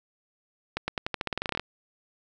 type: accelerating click train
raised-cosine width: 0.3 ms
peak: -12 dBFS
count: 16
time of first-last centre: 0.77-1.596 s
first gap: 110 ms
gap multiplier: 0.89
effects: none